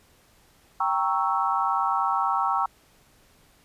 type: chord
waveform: sine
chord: G diminished seventh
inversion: none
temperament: equal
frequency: 784 / 932.3 / 1108.7 / 1318.5 Hz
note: G5 / Bb5 / Db6 / Fb6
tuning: 0 / 0 / 0 / 0 cents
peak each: -27 dBFS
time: 0.8-2.66 s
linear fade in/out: 5 ms
effects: pink hiss -59 dBFS RMS until 3.64 s + resampled to 32000 Hz